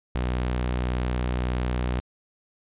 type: tone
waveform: sawtooth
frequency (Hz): 61.74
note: B1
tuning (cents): 0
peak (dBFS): -20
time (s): 0.15-2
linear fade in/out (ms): 0
effects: resampled to 8000 Hz